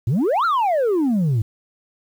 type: exponential two-way sweep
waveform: sine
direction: up then down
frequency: 102.5 to 1417 to 102.5 Hz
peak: -13 dBFS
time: 0.07-1.42 s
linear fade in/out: 5 ms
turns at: 0.45 s
effects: tanh soft clip ceiling -15 dBFS + 8-bit